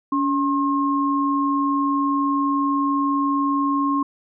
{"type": "tone pair together", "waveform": "sine", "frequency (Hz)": [282.8, 1071.1], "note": ["C#4", "C6"], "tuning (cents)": [35, 40], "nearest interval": "octave + major seventh", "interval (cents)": 2305, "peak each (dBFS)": [-20, -21], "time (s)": [0.12, 4.03], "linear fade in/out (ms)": 5, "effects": []}